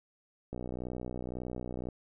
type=click train; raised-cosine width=2 ms; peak=-25 dBFS; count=85; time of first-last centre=0.53-1.887 s; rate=61.9 Hz; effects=none